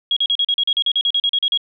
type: tone bursts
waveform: sine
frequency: 3300 Hz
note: G#7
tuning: 12 cents flat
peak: -14 dBFS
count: 16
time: 0.11-1.575 s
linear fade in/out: 2 ms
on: 55 ms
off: 39 ms
effects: none